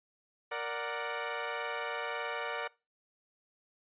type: chord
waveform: 15% pulse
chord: Bb augmented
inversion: none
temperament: equal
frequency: 466.2 / 587.3 / 740 Hz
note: Bb4 / D5 / F#5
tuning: 0 / 0 / 0 cents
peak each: -32 / -32 / -34 dBFS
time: 0.51-2.68 s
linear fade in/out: 10 ms
effects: noise-tail reverb RT60 0.3 s tail -24 dB re dry + resampled to 8000 Hz